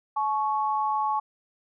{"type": "tone pair together", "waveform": "sine", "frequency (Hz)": [856.5, 1108.7], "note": ["A5", "C#6"], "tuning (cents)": [-47, 0], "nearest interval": "major third", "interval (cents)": 447, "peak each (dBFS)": [-25, -27], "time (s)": [0.16, 1.2], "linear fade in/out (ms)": 10, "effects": []}